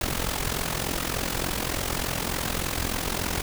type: noise with amplitude modulation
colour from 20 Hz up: pink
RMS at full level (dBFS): -25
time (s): 0.01-3.42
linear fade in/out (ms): 2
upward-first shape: sine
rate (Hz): 43.4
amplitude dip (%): 75
effects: none